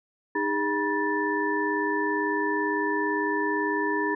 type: tone cluster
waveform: sine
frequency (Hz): 309.6 / 407.5 / 966 / 1764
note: D#4 / G#4 / B5 / A6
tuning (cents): -9 / -33 / -39 / +4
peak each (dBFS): -29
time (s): 0.35-4.15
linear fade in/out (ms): 5
effects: none